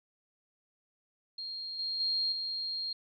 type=tone with level steps; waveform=sine; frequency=4227 Hz; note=C8; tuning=17 cents sharp; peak=-37 / -32 / -28 / -33 dBFS; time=1.38-2.93 s; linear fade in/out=5 ms; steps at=1.79 / 2 / 2.32 s; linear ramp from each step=2 ms; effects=none